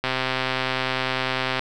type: click train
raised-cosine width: 0.3 ms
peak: -7 dBFS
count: 203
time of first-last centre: 0.04-1.594 s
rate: 130 Hz
effects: none